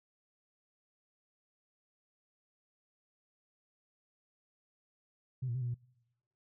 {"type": "tone with pitch steps", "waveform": "sine", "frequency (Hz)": [128.9, 117.9, 129.5, 121.7, 120.7], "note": ["C3", "A#2", "C3", "B2", "B2"], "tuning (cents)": [-26, 20, -17, -25, -39], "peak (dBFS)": -32, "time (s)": [5.42, 5.745], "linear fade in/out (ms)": 10, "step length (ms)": 65, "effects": ["noise-tail reverb RT60 1.0 s tail -25 dB re dry", "tanh soft clip ceiling -28 dBFS"]}